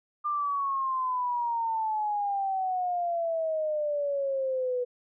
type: exponential sweep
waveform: sine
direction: down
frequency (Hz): 1200 to 490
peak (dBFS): -26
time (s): 0.24-4.85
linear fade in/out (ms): 20
effects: none